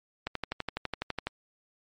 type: click train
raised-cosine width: 0.3 ms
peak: -15 dBFS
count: 13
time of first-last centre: 0.27-1.27 s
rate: 12 Hz
effects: MP3 48 kbps